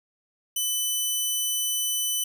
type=tone; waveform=10% pulse; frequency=3000 Hz; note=F#7; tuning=23 cents sharp; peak=-16 dBFS; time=0.56-2.24 s; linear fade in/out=5 ms; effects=none